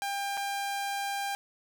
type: tone with dropouts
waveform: sawtooth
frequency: 798 Hz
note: G5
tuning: 31 cents sharp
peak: -27 dBFS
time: 0.02-1.35 s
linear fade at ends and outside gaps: 0 ms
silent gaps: 0.371-0.375 s
effects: none